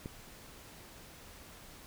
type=click; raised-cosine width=3 ms; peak=-27 dBFS; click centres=0.059 s; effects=pink hiss -53 dBFS RMS until 1.86 s